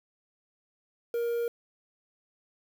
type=tone with quantisation; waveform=triangle; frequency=470.4 Hz; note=A#4; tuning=16 cents sharp; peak=-25 dBFS; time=1.14-1.48 s; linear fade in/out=2 ms; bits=8; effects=none